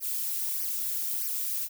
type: noise with flanger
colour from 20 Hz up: violet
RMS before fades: -31 dBFS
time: 0-1.69 s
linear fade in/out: 50 ms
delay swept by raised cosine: 0.26 to 3.96 ms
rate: 1.6 Hz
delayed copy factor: -0.95
effects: none